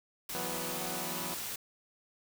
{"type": "noise", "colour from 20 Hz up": "white", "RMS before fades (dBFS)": -39, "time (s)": [0.29, 1.56], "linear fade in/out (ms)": 5}
{"type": "chord", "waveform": "10% pulse", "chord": "E suspended second", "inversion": "none", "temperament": "equal with one note detuned", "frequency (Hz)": [164.81, 185.64, 246.9], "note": ["E3", "F#3", "B3"], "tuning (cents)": [0, 6, 0], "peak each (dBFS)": -34, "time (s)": [0.35, 1.34], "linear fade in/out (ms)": 0}
{"effects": []}